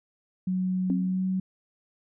sine tone with pitch glide, 185 to 187.58 Hz, F#3 to F#3, 0 to +24 cents, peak -24 dBFS, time 0.47-1.4 s, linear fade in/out 5 ms, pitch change +24 cents, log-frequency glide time 1.05-1.26 s
sine tone with exponential decay, 264.7 Hz, C4, 20 cents sharp, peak -22 dBFS, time 0.9-1.25 s, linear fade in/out 1 ms, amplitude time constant 74 ms
effects none

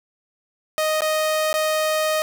sawtooth tone with dropouts, 622.3 Hz, D#5, in tune, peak -15 dBFS, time 0.78-2.22 s, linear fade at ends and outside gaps 0 ms, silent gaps 1.007-1.019 / 1.529-1.54 s, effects 7-bit

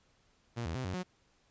sawtooth tone with pitch steps, 118.1 / 81.7 / 129.2 / 92.2 / 182.2 Hz, A#2 / E2 / C3 / F#2 / F#3, +23 / -15 / -21 / -6 / -26 cents, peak -31 dBFS, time 0.56-1.035 s, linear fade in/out 20 ms, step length 95 ms, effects pink hiss -70 dBFS RMS until 1.5 s + resampled to 16000 Hz

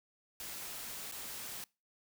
white noise with dropouts, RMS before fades -44 dBFS, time 0.4-1.64 s, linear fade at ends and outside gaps 1 ms, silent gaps 1.114-1.122 s, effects noise-tail reverb RT60 0.3 s tail -25 dB re dry

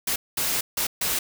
white noise bursts at uneven times, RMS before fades -25 dBFS, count 4, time 0.07-0.16 / 0.37-0.61 / 0.77-0.87 / 1.01-1.19 s, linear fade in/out 5 ms, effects none

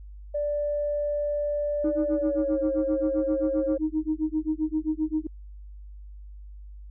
sine tone with pitch glide, 586 to 540.5 Hz, D5 to C#5, -4 to -44 cents, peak -24 dBFS, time 0.34-3.78 s, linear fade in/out 10 ms, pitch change -140 cents, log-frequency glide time 2.04-2.65 s
sine tone with tremolo, 311.3 Hz, D#4, 1 cent sharp, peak -20 dBFS, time 1.84-5.27 s, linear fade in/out 5 ms, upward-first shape sine, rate 7.6 Hz, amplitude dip 100%
effects tanh soft clip ceiling -16 dBFS + added 50 Hz sine -40 dBFS peak until 6.9 s

